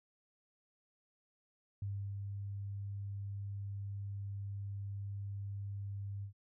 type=tone with ADSR envelope; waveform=sine; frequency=99.9 Hz; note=G2; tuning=33 cents sharp; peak=-36 dBFS; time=1.82-6.33 s; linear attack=3 ms; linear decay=320 ms; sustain=-3 dB; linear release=97 ms; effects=none